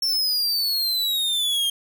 45% pulse exponential sweep, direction down, 5440 to 3190 Hz, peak -20 dBFS, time 0.02-1.7 s, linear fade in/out 5 ms, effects 8-bit

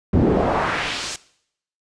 brown noise with band-pass filter sweep, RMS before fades -20 dBFS, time 0.13-1.16 s, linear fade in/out 2 ms, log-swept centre 210 to 7400 Hz, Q 1.3, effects noise-tail reverb RT60 0.7 s tail -20 dB re dry + resampled to 22050 Hz

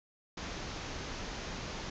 pink low-pass noise, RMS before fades -41 dBFS, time 0.37-1.9 s, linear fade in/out 5 ms, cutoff 6800 Hz, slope 96 dB/octave, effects none

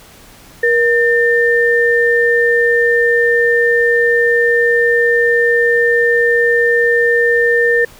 sine tone pair together, 474 / 1800 Hz, A#4 / A6, +29 / +39 cents, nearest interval octave + major seventh, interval 2310 cents, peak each -12 dBFS, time 0.63-7.85 s, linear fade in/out 5 ms, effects pink hiss -41 dBFS RMS until 7.99 s

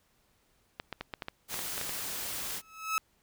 clicks, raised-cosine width 0.3 ms, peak -20 dBFS, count 11, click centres 0.799 / 0.927 / 1.01 / 1.138 / 1.222 / 1.284 / 1.542 / 1.591 / 1.779 / 1.813 / 1.894 s
white noise, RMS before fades -37 dBFS, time 1.48-2.62 s, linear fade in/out 50 ms
30% pulse tone with exponential growth, 1296 Hz, E6, 30 cents flat, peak -23 dBFS, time 2.58-2.98 s, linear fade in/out 0 ms, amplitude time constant 85 ms
effects pink hiss -70 dBFS RMS until 3.22 s

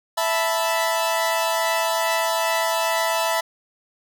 sawtooth chord, E suspended fourth, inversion none, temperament equal, 659.3 / 880 / 987.8 Hz, E5 / A5 / B5, 0 / 0 / 0 cents, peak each -19 / -22 / -21 dBFS, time 0.17-3.41 s, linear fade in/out 10 ms, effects none

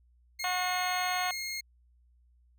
20% pulse tone, 2143 Hz, C7, 41 cents sharp, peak -29 dBFS, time 0.39-1.61 s, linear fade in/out 10 ms
harmonic tone, 363.9 Hz, F#4, 29 cents flat, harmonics 2 / 3 / 4 / 5 / 6 / 7 / 8 / 9 / 10, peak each -32 / -36 / -38 / -40 / -42 / -43 / -44 / -45 / -46 dBFS, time 0.44-1.31 s, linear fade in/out 2 ms
effects added 60 Hz sine -61 dBFS peak until 2.58 s

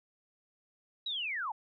sine linear sweep, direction down, 3946 to 792 Hz, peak -33 dBFS, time 1.06-1.52 s, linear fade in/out 5 ms, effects none

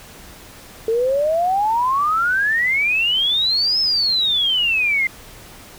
sine exponential two-way sweep, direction up then down, 440 to 5270 to 2067 Hz, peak -15 dBFS, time 0.88-5.07 s, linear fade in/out 2 ms, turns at 3.8 s, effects pink hiss -41 dBFS RMS until 5.78 s

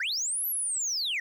sine linear two-way sweep, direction up then down, 1424 to 12000 to 1817 Hz, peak -25 dBFS, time 0-1.2 s, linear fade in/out 5 ms, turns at 0.47 s, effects tanh soft clip ceiling -26 dBFS + 10-bit

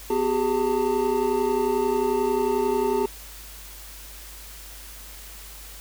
triangle tone cluster, 249.4 / 382.2 / 413.4 / 897 Hz, B3 / G4 / G#4 / A5, +17 / -44 / -8 / +33 cents, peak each -28 / -23 / -22 / -26 dBFS, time 0.1-3.06 s, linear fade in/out 5 ms, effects added 50 Hz sine -43 dBFS peak until 5.8 s + white hiss -43 dBFS RMS until 5.8 s

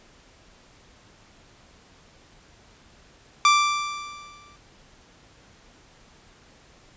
sawtooth tone with exponential decay, 1174.7 Hz, D6, in tune, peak -9 dBFS, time 3.45-4.56 s, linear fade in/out 1 ms, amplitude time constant 240 ms, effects pink hiss -54 dBFS RMS until 6.96 s + resampled to 16000 Hz

